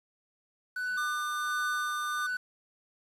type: tone with tremolo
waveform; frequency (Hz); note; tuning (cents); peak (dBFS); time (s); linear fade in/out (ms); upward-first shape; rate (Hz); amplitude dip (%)
triangle; 1493; F#6; +15; -28; 0.76-2.37; 5; sine; 1.4; 50
type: tone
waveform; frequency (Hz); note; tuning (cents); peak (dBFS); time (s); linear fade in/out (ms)
square; 1200; D6; +37; -33; 0.97-2.27; 10
effects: resampled to 32000 Hz + 9-bit